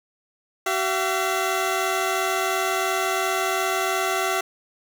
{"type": "tone pair together", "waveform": "15% pulse", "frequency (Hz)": [380, 677.1], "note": ["F#4", "E5"], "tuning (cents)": [46, 46], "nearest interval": "minor seventh", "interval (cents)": 1000, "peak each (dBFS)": -18, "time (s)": [0.66, 4.41], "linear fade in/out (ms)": 5, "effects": []}